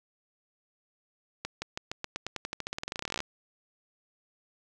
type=accelerating click train; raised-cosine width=0.2 ms; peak=-16 dBFS; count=29; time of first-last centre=1.45-3.204 s; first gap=170 ms; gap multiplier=0.91; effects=none